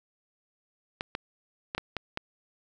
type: clicks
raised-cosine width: 0.3 ms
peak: -15 dBFS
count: 6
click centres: 1.009 / 1.151 / 1.749 / 1.78 / 1.967 / 2.174 s
effects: none